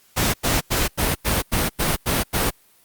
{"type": "noise bursts", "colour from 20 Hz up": "pink", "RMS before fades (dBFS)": -20, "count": 9, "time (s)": [0.16, 2.508], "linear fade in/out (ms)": 20, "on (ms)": 180, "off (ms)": 91, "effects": ["white hiss -56 dBFS RMS until 2.84 s", "Opus 48 kbps"]}